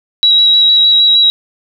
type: tone with vibrato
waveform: sine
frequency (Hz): 3872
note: B7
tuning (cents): -35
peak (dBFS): -5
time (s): 0.23-1.3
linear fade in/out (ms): 0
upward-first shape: square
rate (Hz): 6.5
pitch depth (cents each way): 12
effects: 7-bit